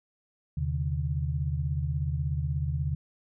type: tone cluster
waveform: sine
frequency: 79.2 / 130.8 / 147.3 Hz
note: D#2 / C3 / D3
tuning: +31 / 0 / +6 cents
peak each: -30 / -32 / -31 dBFS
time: 0.57-2.95 s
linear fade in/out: 5 ms
effects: none